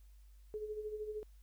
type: tone with tremolo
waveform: sine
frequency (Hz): 426.2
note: G#4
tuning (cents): +45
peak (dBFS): -37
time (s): 0.54-1.23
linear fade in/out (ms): 0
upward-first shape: sine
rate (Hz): 13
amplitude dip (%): 60
effects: added 50 Hz sine -56 dBFS peak until 1.42 s + white hiss -75 dBFS RMS until 1.42 s